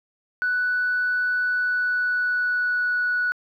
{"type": "tone with pitch glide", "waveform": "sine", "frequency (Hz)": [1485, 1471.3], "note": ["F#6", "F#6"], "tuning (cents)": [6, -10], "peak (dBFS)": -19, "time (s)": [0.42, 3.32], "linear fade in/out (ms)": 0, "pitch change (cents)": -16, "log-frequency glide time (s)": [1.42, 2.97], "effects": ["tanh soft clip ceiling -16 dBFS", "10-bit"]}